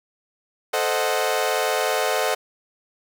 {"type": "chord", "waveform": "sawtooth", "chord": "A diminished seventh", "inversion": "none", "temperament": "equal", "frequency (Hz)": [440, 523.3, 622.3, 740], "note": ["A4", "C5", "Eb5", "Gb5"], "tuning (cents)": [0, 0, 0, 0], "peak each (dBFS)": -22, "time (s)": [0.73, 2.35], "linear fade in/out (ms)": 10, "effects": []}